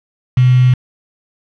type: tone with quantisation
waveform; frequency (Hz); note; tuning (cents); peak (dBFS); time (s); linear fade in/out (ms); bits
sine; 126.3; B2; +39; -6; 0.37-0.74; 5; 4
effects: low-pass 3000 Hz 12 dB/octave